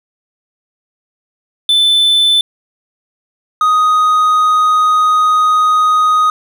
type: tone pair in turn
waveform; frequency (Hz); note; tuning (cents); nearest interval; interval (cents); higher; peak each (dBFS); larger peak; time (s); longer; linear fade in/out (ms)
triangle; 3520 / 1248.1; A7 / D#6; 0 / +5; octave + tritone; 1795; first; -6; neither; 1.69-2.41 / 3.61-6.3; second; 2
effects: none